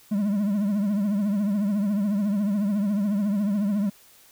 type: tone with vibrato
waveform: triangle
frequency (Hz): 203.8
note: G#3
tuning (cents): -32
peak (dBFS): -19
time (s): 0.11-3.9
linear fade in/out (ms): 10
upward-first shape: triangle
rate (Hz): 14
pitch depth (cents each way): 110
effects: white hiss -54 dBFS RMS until 4.31 s